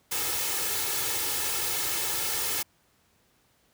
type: noise with comb filter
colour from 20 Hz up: white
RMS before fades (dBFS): -29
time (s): 0.11-2.63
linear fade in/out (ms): 10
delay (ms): 2.3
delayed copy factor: +0.65
effects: pink hiss -66 dBFS RMS until 3.73 s + high-pass 60 Hz 12 dB/octave